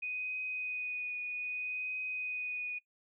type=tone with vibrato; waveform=sine; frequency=2489 Hz; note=D#7; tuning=in tune; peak=-35 dBFS; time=0.02-2.79 s; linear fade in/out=10 ms; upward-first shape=triangle; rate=0.63 Hz; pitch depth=17 cents each way; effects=noise-tail reverb RT60 0.1 s tail -22 dB re dry